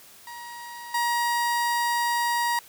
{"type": "tone with level steps", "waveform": "30% pulse", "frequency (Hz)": 950, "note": "A#5", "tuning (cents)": 33, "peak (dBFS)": [-35, -20], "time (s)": [0.27, 2.59], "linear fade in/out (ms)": 2, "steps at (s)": 0.94, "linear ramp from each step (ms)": 5, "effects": ["white hiss -50 dBFS RMS until 2.68 s"]}